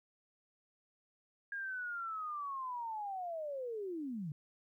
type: linear sweep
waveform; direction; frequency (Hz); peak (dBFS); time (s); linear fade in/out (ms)
sine; down; 1634 to 138.5; -38; 1.52-4.32; 2
effects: 13-bit